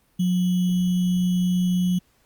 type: tone with sample-and-hold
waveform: sine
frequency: 180.3 Hz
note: F#3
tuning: 45 cents flat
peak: -18 dBFS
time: 0.19-1.99 s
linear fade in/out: 10 ms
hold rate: 3150 Hz
effects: pink hiss -63 dBFS RMS until 2.25 s + Opus 32 kbps